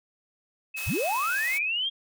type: tone with pitch glide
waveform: sine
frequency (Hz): 2578 to 2537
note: E7 to D#7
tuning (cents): -39 to +33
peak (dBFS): -32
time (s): 0.74-1.64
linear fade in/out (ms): 10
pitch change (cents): -28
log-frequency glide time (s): 1.33-1.38
type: high-pass noise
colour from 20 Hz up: white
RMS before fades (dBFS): -37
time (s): 0.76-1.59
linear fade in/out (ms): 20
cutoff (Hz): 570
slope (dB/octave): 12
type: linear sweep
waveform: sine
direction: up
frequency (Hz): 34 to 3286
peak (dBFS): -25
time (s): 0.86-1.9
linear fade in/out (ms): 20
effects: none